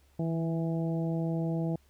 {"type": "harmonic tone with a mistuned harmonic", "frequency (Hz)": 164.81, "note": "E3", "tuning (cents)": 0, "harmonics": [1, 2, 3, 4, 5], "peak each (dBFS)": [-29, -35, -40, -40, -47], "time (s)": [0.19, 1.76], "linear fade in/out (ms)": 5, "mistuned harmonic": 1, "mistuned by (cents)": -20, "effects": ["added 70 Hz sine -62 dBFS peak until 1.89 s", "pink hiss -68 dBFS RMS until 1.89 s"]}